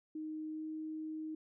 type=tone with pitch glide; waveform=sine; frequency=311.1 to 313.1 Hz; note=D#4 to D#4; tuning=0 to +11 cents; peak=-39 dBFS; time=0.15-1.35 s; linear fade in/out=5 ms; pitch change=+11 cents; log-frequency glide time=0.5-0.64 s; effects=none